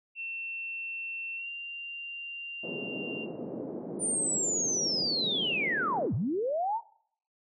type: tone with pitch glide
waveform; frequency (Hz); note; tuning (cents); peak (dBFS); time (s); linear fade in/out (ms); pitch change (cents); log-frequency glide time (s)
sine; 2700 to 2779; E7 to F7; +41 to -9; -35; 0.15-3.28; 50; +50; 1.36-1.48
type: band-pass noise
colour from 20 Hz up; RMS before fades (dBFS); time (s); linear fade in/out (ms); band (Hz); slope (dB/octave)
white; -38; 2.63-6.08; 10; 170 to 480; 24
type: linear two-way sweep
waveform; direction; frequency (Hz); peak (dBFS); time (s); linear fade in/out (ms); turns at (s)
sine; down then up; 9270 to 92.5 to 955; -27; 3.99-6.81; 50; 6.14
effects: noise-tail reverb RT60 0.6 s tail -20 dB re dry